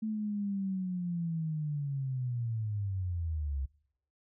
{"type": "linear sweep", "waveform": "sine", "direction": "down", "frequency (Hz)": [220, 65.4], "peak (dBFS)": -31, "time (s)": [0.02, 3.66], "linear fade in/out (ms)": 10, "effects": ["noise-tail reverb RT60 0.8 s tail -24 dB re dry"]}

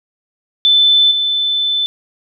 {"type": "tone with level steps", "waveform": "sine", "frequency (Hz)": 3520, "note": "A7", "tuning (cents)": 0, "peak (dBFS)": [-7, -13], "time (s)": [0.65, 1.86], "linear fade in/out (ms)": 0, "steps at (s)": 1.11, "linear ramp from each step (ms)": 5, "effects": []}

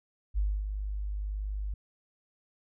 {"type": "tone with ADSR envelope", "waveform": "sine", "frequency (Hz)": 50.7, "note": "G#1", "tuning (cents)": -41, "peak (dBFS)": -24, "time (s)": [0.34, 1.74], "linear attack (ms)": 38, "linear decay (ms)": 260, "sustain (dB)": -7, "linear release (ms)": 4, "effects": []}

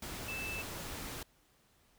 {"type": "tone in noise", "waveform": "sine", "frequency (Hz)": 2637, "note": "E7", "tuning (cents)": 0, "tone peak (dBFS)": -39, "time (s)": [0.28, 0.62], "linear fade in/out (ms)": 5, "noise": "pink", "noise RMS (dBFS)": -43, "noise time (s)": [0.02, 1.23], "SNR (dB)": 1, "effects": ["pink hiss -69 dBFS RMS until 1.98 s"]}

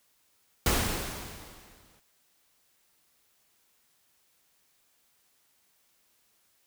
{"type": "noise with exponential decay", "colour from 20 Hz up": "pink", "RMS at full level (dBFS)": -24, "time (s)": [0.66, 2], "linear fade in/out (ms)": 2, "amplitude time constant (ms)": 290, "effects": ["white hiss -69 dBFS RMS until 6.66 s"]}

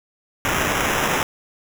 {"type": "noise with sample-and-hold", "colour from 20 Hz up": "white", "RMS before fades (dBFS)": -21, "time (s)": [0.45, 1.23], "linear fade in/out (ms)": 0, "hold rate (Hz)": 4410, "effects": []}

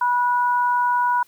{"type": "tone pair together", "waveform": "sine", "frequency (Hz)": [977, 1463.8], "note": ["B5", "F#6"], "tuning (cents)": [-19, -19], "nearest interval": "perfect fifth", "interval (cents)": 700, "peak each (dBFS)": [-17, -25], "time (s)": [0.01, 1.23], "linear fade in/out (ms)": 5, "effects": ["white hiss -57 dBFS RMS until 1.27 s"]}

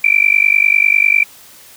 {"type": "tone with amplitude modulation", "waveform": "sine", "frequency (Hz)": 2349, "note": "D7", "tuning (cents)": 0, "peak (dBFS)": -4, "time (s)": [0.04, 1.24], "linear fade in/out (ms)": 5, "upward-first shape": "sine", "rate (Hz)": 50, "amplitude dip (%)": 100, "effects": ["white hiss -41 dBFS RMS until 1.76 s"]}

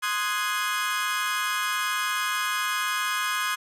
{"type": "chord", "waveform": "30% pulse", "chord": "Ab dominant seventh", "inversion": "first", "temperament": "equal", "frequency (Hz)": [1046.5, 1244.5, 1480, 1661.2], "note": ["C6", "Eb6", "Gb6", "Ab6"], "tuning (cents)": [0, 0, 0, 0], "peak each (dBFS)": [-28, -27, -30, -27], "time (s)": [0.02, 3.56], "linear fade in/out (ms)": 20, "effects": ["resampled to 32000 Hz"]}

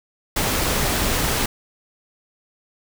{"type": "noise", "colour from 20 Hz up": "pink", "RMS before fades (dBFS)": -21, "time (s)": [0.36, 1.46], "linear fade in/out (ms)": 5, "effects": []}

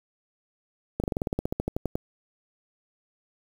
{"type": "slowing click train", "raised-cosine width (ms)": 2, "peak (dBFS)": -13, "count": 16, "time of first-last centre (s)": [1, 1.955], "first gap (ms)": 38, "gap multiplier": 1.07, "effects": ["7-bit"]}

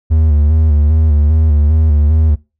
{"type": "tone with vibrato", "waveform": "triangle", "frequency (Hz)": 76.4, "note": "D#2", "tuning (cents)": -31, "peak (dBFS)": -5, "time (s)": [0.1, 2.36], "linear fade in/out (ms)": 20, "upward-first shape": "square", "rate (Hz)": 2.5, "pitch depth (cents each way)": 56, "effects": ["noise-tail reverb RT60 0.3 s tail -23 dB re dry"]}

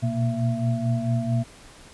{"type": "tone cluster", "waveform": "sine", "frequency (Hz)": [118.9, 123.4, 232.7, 670], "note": ["A#2", "B2", "A#3", "E5"], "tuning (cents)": [35, -1, -3, 28], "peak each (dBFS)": [-26, -25, -27, -33], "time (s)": [0.02, 1.44], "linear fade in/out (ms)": 20, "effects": ["pink hiss -48 dBFS RMS until 1.93 s", "resampled to 24000 Hz"]}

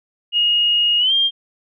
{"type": "tone with pitch glide", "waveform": "sine", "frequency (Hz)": [2868, 3201], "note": ["F7", "G7"], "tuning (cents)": [45, 36], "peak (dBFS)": -13, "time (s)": [0.32, 1.31], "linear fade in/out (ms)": 50, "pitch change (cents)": 191, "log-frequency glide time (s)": [0.99, 1.13], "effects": []}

